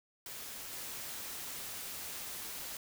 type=noise with level steps; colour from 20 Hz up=white; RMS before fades=-45 / -43 dBFS; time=0.26-2.77 s; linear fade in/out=2 ms; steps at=0.73 s; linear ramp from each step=2 ms; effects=none